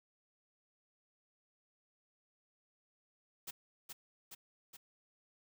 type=noise with echo; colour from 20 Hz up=white; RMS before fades=-44 dBFS; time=3.47-3.51 s; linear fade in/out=10 ms; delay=420 ms; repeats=3; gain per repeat=-3 dB; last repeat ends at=4.77 s; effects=none